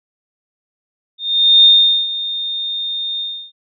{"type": "tone with ADSR envelope", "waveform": "sine", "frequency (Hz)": 3649, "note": "A#7", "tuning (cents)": -38, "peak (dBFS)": -4, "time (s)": [1.18, 3.52], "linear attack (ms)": 460, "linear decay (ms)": 430, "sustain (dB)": -15, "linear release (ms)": 320, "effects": []}